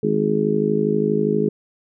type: harmonic tone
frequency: 52.4 Hz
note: G#1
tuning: 16 cents sharp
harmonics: 3 / 4 / 5 / 6 / 7 / 8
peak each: -25 / -22 / -29 / -26 / -26 / -20 dBFS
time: 0.03-1.49 s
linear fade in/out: 5 ms
effects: none